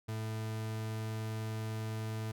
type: tone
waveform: 40% pulse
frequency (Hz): 109.9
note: A2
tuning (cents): -2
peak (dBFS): -35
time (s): 0.08-2.32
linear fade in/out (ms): 10
effects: none